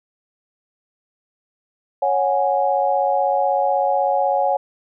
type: chord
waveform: sine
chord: C# suspended fourth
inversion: none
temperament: equal with one note detuned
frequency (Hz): 554.4 / 734.5 / 830.6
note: C#5 / F#5 / G#5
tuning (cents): 0 / -13 / 0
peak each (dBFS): -20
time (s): 2.02-4.57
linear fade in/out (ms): 5
effects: none